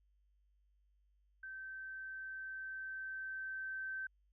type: tone with level ramp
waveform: sine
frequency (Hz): 1548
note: G6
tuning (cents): -22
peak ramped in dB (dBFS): -45 to -39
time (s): 1.43-4.07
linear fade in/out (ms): 5
effects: added 50 Hz sine -70 dBFS peak until 4.32 s